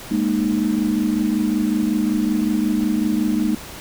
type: chord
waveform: sine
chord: Ab suspended second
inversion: none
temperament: equal with one note detuned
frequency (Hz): 207.7 / 233.1 / 307.6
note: Ab3 / Bb3 / Eb4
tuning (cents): 0 / 0 / -20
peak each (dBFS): -21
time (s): 0.11-3.55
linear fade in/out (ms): 5
effects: pink hiss -36 dBFS RMS until 3.8 s